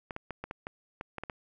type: clicks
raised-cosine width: 0.5 ms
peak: -22 dBFS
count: 10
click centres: 0.108 / 0.164 / 0.307 / 0.44 / 0.511 / 0.669 / 1.011 / 1.183 / 1.236 / 1.298 s
effects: none